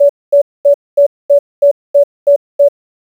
sine tone bursts, 570 Hz, C#5, 48 cents sharp, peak -3 dBFS, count 9, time 0-2.686 s, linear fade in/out 10 ms, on 94 ms, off 230 ms, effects 7-bit

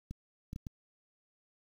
clicks, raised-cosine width 5 ms, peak -28 dBFS, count 4, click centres 0.11 / 0.531 / 0.561 / 0.668 s, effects 9-bit

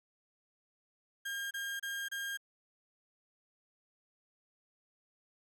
35% pulse tone bursts, 1612 Hz, G6, 48 cents sharp, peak -35 dBFS, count 4, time 1.25-2.374 s, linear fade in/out 10 ms, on 260 ms, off 28 ms, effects none

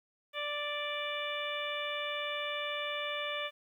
harmonic tone, 587.3 Hz, D5, in tune, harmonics 1 / 2 / 3 / 4 / 5 / 6, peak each -39 / -41 / -42 / -40 / -42 / -42 dBFS, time 0.33-3.51 s, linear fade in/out 50 ms, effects 11-bit

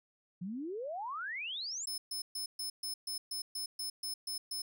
sine exponential sweep, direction up, 169.3 to 7780 Hz, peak -37 dBFS, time 0.41-1.86 s, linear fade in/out 10 ms
sawtooth tone bursts, 5220 Hz, E8, 18 cents flat, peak -34 dBFS, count 12, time 1.87-4.62 s, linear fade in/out 5 ms, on 110 ms, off 130 ms
effects none

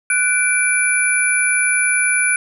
sine tone cluster, 1487 / 2338 / 9970 Hz, F#6 / D7 / D#9, +8 / -8 / +2 cents, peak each -18 dBFS, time 0.1-2.36 s, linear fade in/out 2 ms, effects none

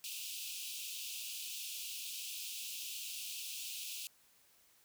pink high-pass noise, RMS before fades -44 dBFS, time 0.04-4.07 s, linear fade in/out 0 ms, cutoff 2500 Hz, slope 96 dB/octave, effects white hiss -68 dBFS RMS until 4.84 s

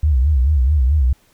sine tone with vibrato, 69.3 Hz, C#2, in tune, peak -11 dBFS, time 0.03-1.13 s, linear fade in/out 5 ms, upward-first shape sine, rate 4.6 Hz, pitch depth 200 cents each way, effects pink hiss -56 dBFS RMS until 1.33 s

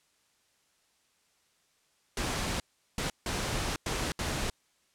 pink noise bursts at uneven times, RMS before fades -32 dBFS, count 5, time 2.17-2.6 / 2.98-3.1 / 3.26-3.76 / 3.86-4.12 / 4.19-4.5 s, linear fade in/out 2 ms, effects white hiss -70 dBFS RMS until 4.94 s + low-pass 9000 Hz 12 dB/octave

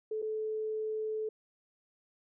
sine tone with dropouts, 434.3 Hz, A4, 23 cents flat, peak -32 dBFS, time 0.11-1.29 s, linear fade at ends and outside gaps 5 ms, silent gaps 0.219-0.224 s, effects none

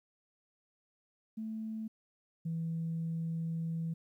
sine tone pair in turn, 220 / 164.24 Hz, A3 / E3, 0 / -6 cents, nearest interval perfect fourth, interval 506 cents, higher first, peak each -36 / -32 dBFS, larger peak second, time 1.37-1.88 / 2.45-3.94 s, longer second, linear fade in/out 10 ms, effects tanh soft clip ceiling -29 dBFS + 12-bit

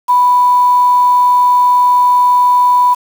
sine tone with quantisation, 987.8 Hz, B5, in tune, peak -6 dBFS, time 0.08-2.95 s, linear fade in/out 20 ms, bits 5, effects none

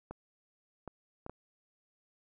clicks, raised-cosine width 1 ms, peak -28 dBFS, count 4, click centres 0.11 / 0.877 / 1.264 / 1.296 s, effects none

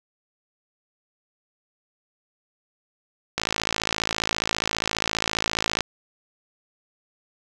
click train, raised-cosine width 0.2 ms, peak -5 dBFS, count 134, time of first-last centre 3.38-5.807 s, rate 54.8 Hz, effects none

